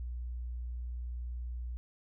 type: tone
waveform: sine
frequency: 60.4 Hz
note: B1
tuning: 38 cents flat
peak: -36 dBFS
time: 0-1.77 s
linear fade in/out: 0 ms
effects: none